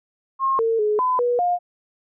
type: tone with pitch steps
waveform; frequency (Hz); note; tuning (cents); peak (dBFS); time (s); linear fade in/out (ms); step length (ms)
sine; 1073 / 453.8 / 422.2 / 1010 / 485.6 / 709; C6 / A#4 / G#4 / B5 / B4 / F5; +43 / -47 / +29 / +39 / -29 / +26; -17; 0.39-1.59; 50; 200
effects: none